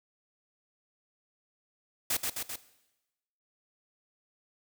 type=noise with echo; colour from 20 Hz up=white; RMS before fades=-29 dBFS; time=2.1-2.17 s; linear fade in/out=5 ms; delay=130 ms; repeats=3; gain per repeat=-3 dB; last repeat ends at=2.56 s; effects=noise-tail reverb RT60 1.0 s tail -17 dB re dry